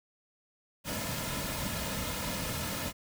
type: noise with comb filter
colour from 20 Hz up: pink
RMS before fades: -35 dBFS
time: 0.84-2.93 s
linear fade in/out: 50 ms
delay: 2.6 ms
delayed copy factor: -0.6
effects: none